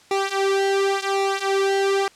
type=tone with flanger; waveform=sawtooth; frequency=392 Hz; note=G4; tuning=in tune; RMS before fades=-21 dBFS; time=0.11-2.08 s; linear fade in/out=2 ms; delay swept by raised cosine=1.9 to 4.3 ms; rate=0.91 Hz; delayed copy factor=-0.85; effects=white hiss -52 dBFS RMS until 2.15 s + low-pass 7000 Hz 12 dB/octave